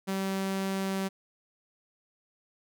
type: tone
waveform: sawtooth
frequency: 192.9 Hz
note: G3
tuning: 28 cents flat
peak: -25 dBFS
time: 0.07-1.09 s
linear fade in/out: 20 ms
effects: none